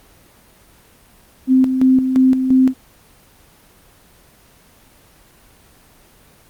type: tone with tremolo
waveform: sine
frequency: 260 Hz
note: C4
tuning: 11 cents flat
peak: -8 dBFS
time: 1.47-2.74 s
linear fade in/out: 50 ms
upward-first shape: square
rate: 2.9 Hz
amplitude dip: 55%
effects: pink hiss -49 dBFS RMS until 6.49 s + Opus 24 kbps